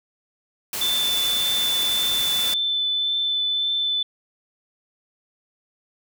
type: noise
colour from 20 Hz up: white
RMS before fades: -28 dBFS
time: 0.73-2.54 s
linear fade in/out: 2 ms
type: tone with vibrato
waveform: sine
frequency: 3520 Hz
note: A7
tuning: in tune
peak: -20 dBFS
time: 0.81-4.03 s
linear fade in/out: 5 ms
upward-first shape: triangle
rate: 1.8 Hz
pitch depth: 11 cents each way
effects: none